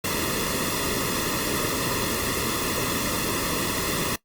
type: noise with comb filter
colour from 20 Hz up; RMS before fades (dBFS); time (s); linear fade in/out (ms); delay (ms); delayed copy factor
pink; -26; 0.04-4.16; 5; 1.3; -0.8
effects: noise-tail reverb RT60 0.1 s tail -20 dB re dry + Opus 48 kbps